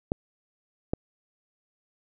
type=clicks; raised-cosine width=2 ms; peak=-12 dBFS; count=2; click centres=0.119 / 0.935 s; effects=none